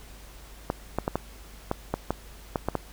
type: clicks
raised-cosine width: 1 ms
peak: -11 dBFS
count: 10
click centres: 0.701 / 0.986 / 1.079 / 1.156 / 1.714 / 1.94 / 2.106 / 2.558 / 2.686 / 2.753 s
effects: added 50 Hz sine -46 dBFS peak until 2.92 s + pink hiss -50 dBFS RMS until 2.92 s